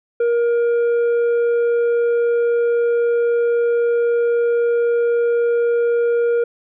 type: tone with tanh clipping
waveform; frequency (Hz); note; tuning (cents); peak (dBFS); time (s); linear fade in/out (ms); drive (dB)
sine; 471.9; A#4; +21; -15; 0.2-6.44; 5; 5
effects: none